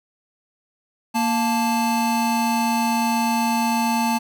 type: tone pair together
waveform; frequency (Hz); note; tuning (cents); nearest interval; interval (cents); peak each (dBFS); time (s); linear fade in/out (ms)
square; 232.9 / 879.3; A#3 / A5; -1 / -1; octave + major seventh; 2300; -22; 1.14-4.19; 20
effects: none